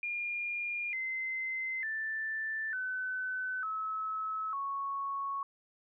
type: tone with pitch steps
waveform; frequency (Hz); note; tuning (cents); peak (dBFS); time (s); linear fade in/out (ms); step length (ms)
sine; 2414 / 2065 / 1767.2 / 1512 / 1293.6 / 1106.8; D7 / C7 / A6 / F#6 / E6 / C#6; +47 / -23 / +7 / +37 / -33 / -3; -33; 0.03-5.43; 2; 900
effects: none